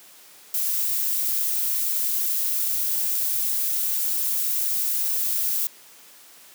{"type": "noise", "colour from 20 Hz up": "violet", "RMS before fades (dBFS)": -24, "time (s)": [0.54, 5.67], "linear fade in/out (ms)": 2, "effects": ["white hiss -49 dBFS RMS until 6.54 s", "high-pass 200 Hz 12 dB/octave"]}